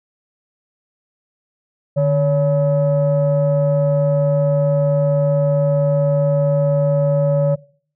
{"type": "tone pair together", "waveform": "sine", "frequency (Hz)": [149.47, 565], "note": ["D3", "C#5"], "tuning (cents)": [31, 33], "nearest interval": "octave + major seventh", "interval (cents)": 2302, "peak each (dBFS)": -14, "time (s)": [1.96, 7.56], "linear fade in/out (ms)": 20, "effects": ["noise-tail reverb RT60 0.5 s tail -22 dB re dry", "tanh soft clip ceiling -9 dBFS"]}